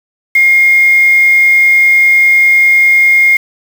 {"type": "tone with quantisation", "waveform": "sine", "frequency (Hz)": 2135, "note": "C7", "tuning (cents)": 34, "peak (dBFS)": -4, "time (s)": [0.35, 3.37], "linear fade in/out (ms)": 5, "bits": 4, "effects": []}